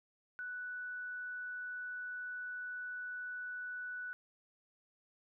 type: tone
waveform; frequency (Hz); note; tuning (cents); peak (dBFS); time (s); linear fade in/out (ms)
sine; 1483; F#6; +4; -40; 0.39-4.13; 0
effects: none